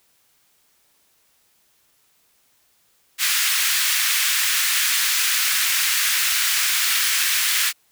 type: high-pass noise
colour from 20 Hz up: pink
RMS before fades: -20 dBFS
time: 3.18-7.73 s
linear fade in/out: 50 ms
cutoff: 1600 Hz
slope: 24 dB/octave
effects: white hiss -62 dBFS RMS until 7.91 s